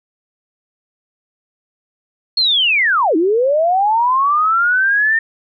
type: linear two-way sweep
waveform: sine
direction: down then up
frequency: 4333 to 305.3 to 1823 Hz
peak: -11 dBFS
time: 2.37-5.19 s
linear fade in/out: 5 ms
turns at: 3.16 s
effects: none